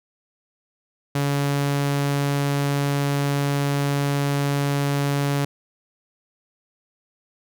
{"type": "tone", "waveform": "sawtooth", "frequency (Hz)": 141.7, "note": "C#3", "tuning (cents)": 38, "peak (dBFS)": -16, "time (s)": [1.15, 5.45], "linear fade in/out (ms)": 5, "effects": []}